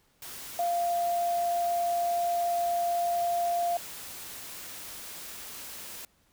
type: tone in noise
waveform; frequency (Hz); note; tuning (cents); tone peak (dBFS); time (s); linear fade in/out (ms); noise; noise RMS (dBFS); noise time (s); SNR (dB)
sine; 694; F5; -11; -25; 0.59-3.77; 2; white; -42; 0.22-6.05; +14
effects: pink hiss -67 dBFS RMS until 6.32 s